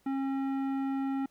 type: tone with tanh clipping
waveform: triangle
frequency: 270.9 Hz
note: C#4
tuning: 40 cents flat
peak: -31 dBFS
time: 0.06-1.26 s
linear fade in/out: 5 ms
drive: 17 dB
effects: pink hiss -68 dBFS RMS until 1.3 s